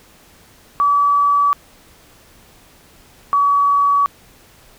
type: tone pair in turn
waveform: sine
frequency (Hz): 1147 / 1135.8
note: D6 / C#6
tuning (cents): -41 / +42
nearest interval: unison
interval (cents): 17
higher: first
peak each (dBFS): -11 / -11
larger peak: neither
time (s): 0.8-1.53 / 3.33-4.06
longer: neither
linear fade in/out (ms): 0
effects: pink hiss -48 dBFS RMS until 4.78 s